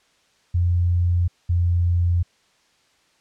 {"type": "tone pair in turn", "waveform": "sine", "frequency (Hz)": [87.6, 87.05], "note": ["F2", "F2"], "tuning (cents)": [6, -5], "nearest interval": "unison", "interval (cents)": 11, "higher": "first", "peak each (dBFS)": -16, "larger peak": "neither", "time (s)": [[0.54, 1.28], [1.49, 2.23]], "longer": "neither", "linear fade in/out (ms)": 10, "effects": ["white hiss -61 dBFS RMS until 3.2 s", "low-pass 6000 Hz 12 dB/octave"]}